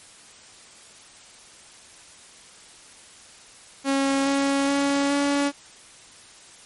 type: tone with pitch steps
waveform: sawtooth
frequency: 273.7 / 277 / 280.4 / 283.8 Hz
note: C#4 / C#4 / C#4 / C#4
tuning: -22 / -1 / +20 / +41 cents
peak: -16 dBFS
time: 3.84-5.52 s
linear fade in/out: 50 ms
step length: 420 ms
effects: white hiss -48 dBFS RMS until 6.65 s + MP3 48 kbps